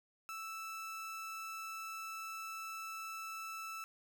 30% pulse tone, 1318.5 Hz, E6, in tune, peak -40 dBFS, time 0.29-3.84 s, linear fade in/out 0 ms, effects none

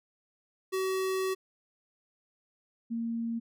square / sine tone pair in turn, 378.6 / 230.7 Hz, F#4 / A#3, +40 / -18 cents, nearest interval major sixth, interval 858 cents, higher first, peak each -29 / -30 dBFS, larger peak first, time 0.72-1.35 / 2.9-3.4 s, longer first, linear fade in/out 20 ms, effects none

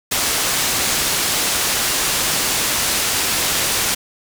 white low-pass noise, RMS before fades -19 dBFS, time 0.11-3.95 s, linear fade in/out 10 ms, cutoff 9800 Hz, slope 12 dB/octave, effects none

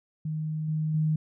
sine tone with level steps, 155.56 Hz, D#3, in tune, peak -28 / -25 / -22 dBFS, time 0.25-1.16 s, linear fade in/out 5 ms, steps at 0.68 / 0.94 s, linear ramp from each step 5 ms, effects none

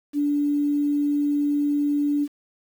sine tone with quantisation, 290.2 Hz, D4, 21 cents flat, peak -19 dBFS, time 0.13-2.28 s, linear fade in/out 50 ms, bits 8, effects none

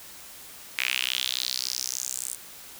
sawtooth tone with high-pass filter sweep, 63.5 Hz, B1, 49 cents sharp, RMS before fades -30 dBFS, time 0.78-2.35 s, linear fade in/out 5 ms, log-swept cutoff 2300 to 8700 Hz, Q 3.9, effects white hiss -45 dBFS RMS until 2.79 s

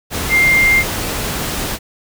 sine tone in noise, 2106 Hz, C7, 11 cents sharp, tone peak -9 dBFS, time 0.29-0.84 s, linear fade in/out 50 ms, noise pink, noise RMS -21 dBFS, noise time 0.1-1.79 s, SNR +9 dB, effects none

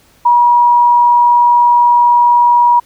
sine tone, 961 Hz, B5, 48 cents flat, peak -5 dBFS, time 0.25-2.8 s, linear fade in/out 10 ms, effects pink hiss -49 dBFS RMS until 2.85 s

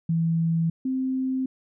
sine tone pair in turn, 164.81 / 261.1 Hz, E3 / C4, 0 / -3 cents, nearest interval minor sixth, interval 797 cents, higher second, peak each -20 / -23 dBFS, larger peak first, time 0.09-0.7 / 0.85-1.46 s, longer neither, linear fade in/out 5 ms, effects none

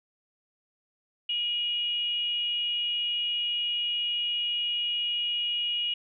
sine tone with frequency modulation, 2883 Hz, F#7, 46 cents flat, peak -26 dBFS, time 1.29-5.94 s, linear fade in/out 5 ms, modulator 472 Hz, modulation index 0.29, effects none

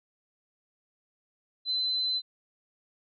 sine tone, 4045 Hz, B7, 41 cents sharp, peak -26 dBFS, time 1.65-2.22 s, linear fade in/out 50 ms, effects none

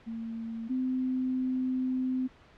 sine tone pair in turn, 227.2 / 257.2 Hz, A#3 / C4, -44 / -30 cents, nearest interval major second, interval 214 cents, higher second, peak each -34 / -27 dBFS, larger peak second, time 0.06-0.69 / 0.69-2.28 s, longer second, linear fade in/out 20 ms, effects pink hiss -57 dBFS RMS until 2.57 s + low-pass 3000 Hz 12 dB/octave

